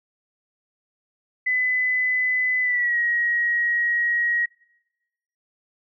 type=tone with pitch glide; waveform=sine; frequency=2008 to 1895.3 Hz; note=B6 to A#6; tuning=+28 to +28 cents; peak=-19 dBFS; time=1.46-4.46 s; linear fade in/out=10 ms; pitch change=-100 cents; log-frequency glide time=2.62-2.97 s; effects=noise-tail reverb RT60 1.0 s tail -24 dB re dry